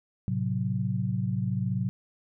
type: chord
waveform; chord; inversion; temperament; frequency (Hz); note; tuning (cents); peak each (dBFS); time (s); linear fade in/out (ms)
sine; F# diminished; first; equal; 110 / 130.81 / 185; A2 / C3 / F#3; 0 / 0 / 0; -30; 0.28-1.89; 0
effects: none